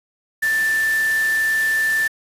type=tone in noise; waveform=sine; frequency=1769 Hz; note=A6; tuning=9 cents sharp; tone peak=-16 dBFS; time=0.42-2.08 s; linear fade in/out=10 ms; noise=white; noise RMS=-31 dBFS; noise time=0.42-2.08 s; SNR=+12 dB; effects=resampled to 32000 Hz